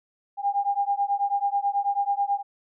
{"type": "beating tone pair", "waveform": "sine", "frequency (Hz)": [800, 809.2], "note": ["G5", "G#5"], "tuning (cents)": [35, -45], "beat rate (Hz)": 9.2, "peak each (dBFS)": -25, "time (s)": [0.37, 2.43], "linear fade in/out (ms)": 50, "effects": []}